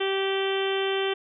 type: harmonic tone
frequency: 388.4 Hz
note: G4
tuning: 16 cents flat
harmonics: 1 / 2 / 3 / 4 / 5 / 6 / 7 / 8 / 9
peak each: -25 / -34 / -37 / -36 / -37 / -39 / -37 / -33 / -39 dBFS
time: 0-1.14 s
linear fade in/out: 10 ms
effects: none